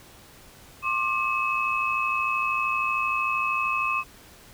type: tone cluster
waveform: sine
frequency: 1070 / 1183 / 2570 Hz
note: C6 / D6 / E7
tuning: +38 / +12 / -45 cents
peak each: -28 / -28 / -26 dBFS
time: 0.82-4.04 s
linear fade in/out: 50 ms
effects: pink hiss -50 dBFS RMS until 4.53 s